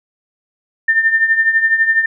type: tone with tremolo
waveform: sine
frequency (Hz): 1800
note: A6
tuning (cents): +39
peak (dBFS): -7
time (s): 0.88-2.06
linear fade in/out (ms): 5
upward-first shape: triangle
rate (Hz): 12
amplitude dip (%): 75
effects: none